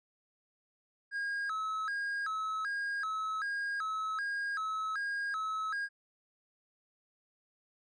triangle tone with vibrato, 1450 Hz, F#6, 35 cents flat, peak -31 dBFS, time 1.11-5.89 s, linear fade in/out 50 ms, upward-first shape square, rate 1.3 Hz, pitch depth 200 cents each way, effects resampled to 22050 Hz

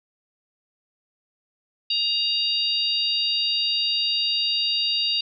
harmonic tone, 940 Hz, A#5, 14 cents sharp, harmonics 3 / 4 / 5, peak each -25 / -25 / -25 dBFS, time 1.9-5.21 s, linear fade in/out 5 ms, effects none

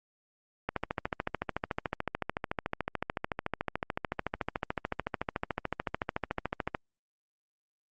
click train, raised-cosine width 0.5 ms, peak -15 dBFS, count 84, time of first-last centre 0.69-6.748 s, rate 13.7 Hz, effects Opus 48 kbps

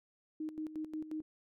sine tone with tremolo, 311.1 Hz, D#4, in tune, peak -36 dBFS, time 0.4-1.22 s, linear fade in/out 5 ms, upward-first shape square, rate 5.6 Hz, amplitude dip 70%, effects none

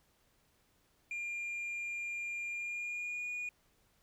sine tone with pitch glide, 2400 to 2448 Hz, D7 to D#7, +37 to -29 cents, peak -34 dBFS, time 1.11-3.49 s, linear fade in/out 2 ms, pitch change +34 cents, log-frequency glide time 2.5-3.31 s, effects tanh soft clip ceiling -36 dBFS + pink hiss -72 dBFS RMS until 4.02 s

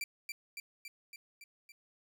sawtooth tone with echo, 2349 Hz, D7, in tune, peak -32 dBFS, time 0.01-0.04 s, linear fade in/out 2 ms, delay 280 ms, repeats 6, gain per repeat -3 dB, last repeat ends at 1.72 s, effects none

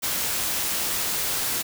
white noise, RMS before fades -26 dBFS, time 0.02-1.63 s, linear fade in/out 20 ms, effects none

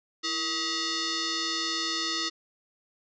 sine tone with frequency modulation, 329.4 Hz, E4, 1 cent flat, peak -27 dBFS, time 0.23-2.3 s, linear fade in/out 20 ms, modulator 798 Hz, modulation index 6.7, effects none

